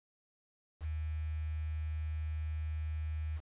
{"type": "tone with quantisation", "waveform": "sine", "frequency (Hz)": 77.8, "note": "D#2", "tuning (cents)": 0, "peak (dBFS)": -34, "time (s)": [0.8, 3.41], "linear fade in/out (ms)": 50, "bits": 9, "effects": ["resampled to 8000 Hz"]}